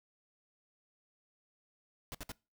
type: noise bursts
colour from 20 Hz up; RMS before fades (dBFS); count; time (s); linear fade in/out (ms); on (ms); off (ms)
pink; -43; 3; 2.12-2.318; 0; 26; 60
effects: noise-tail reverb RT60 0.3 s tail -24 dB re dry